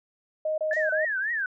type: tone bursts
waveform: sine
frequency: 622.3 Hz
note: D#5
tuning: in tune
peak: -24 dBFS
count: 4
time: 0.45-1.051 s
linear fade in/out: 5 ms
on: 130 ms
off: 27 ms
type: tone with vibrato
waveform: sine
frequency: 1695 Hz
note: G#6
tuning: 35 cents sharp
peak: -25 dBFS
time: 0.71-1.46 s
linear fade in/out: 2 ms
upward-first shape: triangle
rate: 3.7 Hz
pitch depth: 230 cents each way
type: noise with exponential decay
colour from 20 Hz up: violet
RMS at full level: -37 dBFS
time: 0.73-1.04 s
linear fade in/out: 0 ms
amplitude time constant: 67 ms
effects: resampled to 16000 Hz